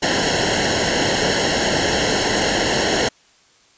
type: noise with comb filter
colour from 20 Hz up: pink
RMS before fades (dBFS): -18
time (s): 0.02-3.09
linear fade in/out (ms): 10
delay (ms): 0.83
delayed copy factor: -0.9
effects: white hiss -54 dBFS RMS until 3.77 s + resampled to 16000 Hz